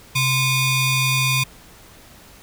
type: ring-modulated tone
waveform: sawtooth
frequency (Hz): 1168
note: D6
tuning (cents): -10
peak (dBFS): -10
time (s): 0.15-1.44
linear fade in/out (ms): 10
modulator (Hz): 1300
effects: pink hiss -46 dBFS RMS until 2.42 s